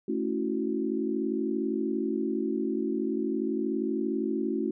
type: chord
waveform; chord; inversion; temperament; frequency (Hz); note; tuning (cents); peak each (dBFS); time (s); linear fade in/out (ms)
sine; F# minor seventh; first; equal; 220 / 277.2 / 329.6 / 370; A3 / C#4 / E4 / F#4; 0 / 0 / 0 / 0; -32; 0.08-4.71; 5
effects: none